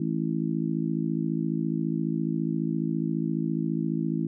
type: harmonic tone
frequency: 54.6 Hz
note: A1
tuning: 13 cents flat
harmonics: 3 / 4 / 5 / 6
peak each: -29 / -30 / -31 / -32 dBFS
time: 0-4.27 s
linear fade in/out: 5 ms
effects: none